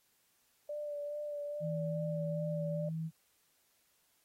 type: tone with vibrato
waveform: sine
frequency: 587.3 Hz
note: D5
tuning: in tune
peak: -37 dBFS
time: 0.69-2.89 s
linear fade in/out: 5 ms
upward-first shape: sine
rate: 2.4 Hz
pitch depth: 21 cents each way
type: tone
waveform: sine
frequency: 161.1 Hz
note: E3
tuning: 39 cents flat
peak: -35 dBFS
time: 1.6-3.11 s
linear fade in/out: 50 ms
effects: white hiss -73 dBFS RMS until 4.24 s + AAC 48 kbps